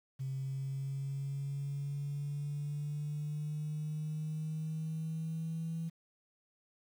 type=exponential sweep; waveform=sine; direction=up; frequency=133.2 to 164.81 Hz; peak=-34 dBFS; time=0.19-5.9 s; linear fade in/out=20 ms; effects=tanh soft clip ceiling -31 dBFS + 10-bit